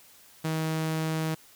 sawtooth tone, 159 Hz, D#3, 38 cents sharp, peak -23 dBFS, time 0.44-1.35 s, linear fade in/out 10 ms, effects white hiss -55 dBFS RMS until 1.55 s

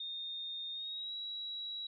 sine tone with pitch glide, 3665 to 3883 Hz, A#7 to B7, -30 to -30 cents, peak -39 dBFS, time 0-1.87 s, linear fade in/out 5 ms, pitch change +100 cents, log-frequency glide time 0.72-1.13 s, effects none

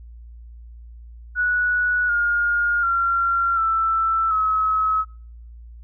sine tone with pitch steps, 1469 / 1420.6 / 1373.8 / 1328.5 / 1284.8 Hz, F#6 / F6 / F6 / E6 / E6, -13 / +29 / -29 / +13 / -45 cents, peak -17 dBFS, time 1.35-5.05 s, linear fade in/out 50 ms, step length 740 ms, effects noise-tail reverb RT60 0.6 s tail -26 dB re dry + added 58 Hz sine -38 dBFS peak until 5.83 s

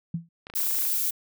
sine tone with exponential decay, 167.4 Hz, E3, 27 cents sharp, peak -23 dBFS, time 0.14-0.29 s, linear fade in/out 5 ms, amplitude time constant 31 ms
clicks, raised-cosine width 0.3 ms, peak -25 dBFS, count 12, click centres 0.469 / 0.5 / 0.538 / 0.573 / 0.603 / 0.634 / 0.667 / 0.71 / 0.748 / 0.787 / 0.821 / 0.853 s
violet noise, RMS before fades -26 dBFS, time 0.55-1.11 s, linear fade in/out 10 ms
effects none

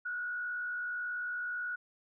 sine tone with frequency modulation, 1459 Hz, F#6, 25 cents flat, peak -34 dBFS, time 0.05-1.76 s, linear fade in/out 10 ms, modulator 58.3 Hz, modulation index 0.53, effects none

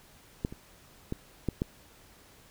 clicks, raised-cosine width 3 ms, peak -16 / -28 / -19 / -15 / -15 dBFS, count 5, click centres 0.449 / 0.525 / 1.124 / 1.487 / 1.619 s, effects pink hiss -57 dBFS RMS until 2.5 s

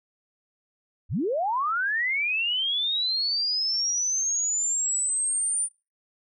sine linear sweep, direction up, 51.91 to 9300 Hz, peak -23 dBFS, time 1.09-5.69 s, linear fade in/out 50 ms, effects noise-tail reverb RT60 0.3 s tail -25 dB re dry

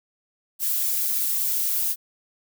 violet noise with flanger, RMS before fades -24 dBFS, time 0.59-1.96 s, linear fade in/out 50 ms, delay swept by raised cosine 1.7 to 5.2 ms, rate 3.4 Hz, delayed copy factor +0.85, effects none

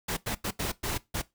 pink noise bursts at uneven times, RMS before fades -31 dBFS, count 6, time 0.08-0.17 / 0.26-0.35 / 0.44-0.51 / 0.59-0.72 / 0.83-0.98 / 1.14-1.22 s, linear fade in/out 10 ms, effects noise-tail reverb RT60 0.2 s tail -19 dB re dry

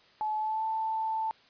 sine tone with pitch glide, 859 to 883.7 Hz, A5 to A5, -42 to +7 cents, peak -28 dBFS, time 0.21-1.31 s, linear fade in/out 0 ms, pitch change +49 cents, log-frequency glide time 0.37-0.65 s, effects white hiss -60 dBFS RMS until 1.49 s + resampled to 11025 Hz

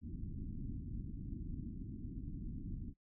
pink low-pass noise, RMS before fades -44 dBFS, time 0.01-2.94 s, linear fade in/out 50 ms, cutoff 300 Hz, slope 48 dB/octave, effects noise-tail reverb RT60 0.1 s tail -23 dB re dry

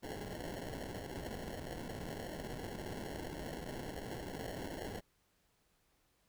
white noise with sample-and-hold, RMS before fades -44 dBFS, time 0.02-5.01 s, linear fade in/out 20 ms, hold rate 1225 Hz, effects pink hiss -75 dBFS RMS until 6.28 s

